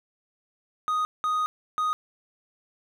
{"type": "tone bursts at uneven times", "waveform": "triangle", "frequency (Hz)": 1244.5, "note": "D#6", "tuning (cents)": 0, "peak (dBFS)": -21, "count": 3, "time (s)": [[0.88, 1.05], [1.24, 1.46], [1.78, 1.93]], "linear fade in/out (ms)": 0, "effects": []}